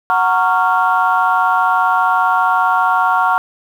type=chord; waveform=sine; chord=Gb major seventh; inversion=none; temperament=just; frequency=740 / 925 / 1110 / 1387.5 Hz; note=Gb5 / Bb5 / Db6 / F6; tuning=0 / -14 / +2 / -12 cents; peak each=-16 dBFS; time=0.1-3.38 s; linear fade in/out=0 ms; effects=tanh soft clip ceiling -2 dBFS + 7-bit